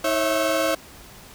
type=tone cluster; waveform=35% pulse; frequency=319 / 545 / 659 / 1538 Hz; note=D#4 / C#5 / E5 / G6; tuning=+43 / -29 / -1 / -33 cents; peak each=-26 / -22 / -22 / -30 dBFS; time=0.04-0.75 s; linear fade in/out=5 ms; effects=pink hiss -45 dBFS RMS until 1.34 s